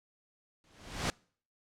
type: noise with exponential growth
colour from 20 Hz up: pink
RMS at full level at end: -29 dBFS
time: 0.64-1.1 s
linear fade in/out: 0 ms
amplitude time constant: 100 ms
effects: noise-tail reverb RT60 0.5 s tail -26 dB re dry + low-pass 7000 Hz 12 dB/octave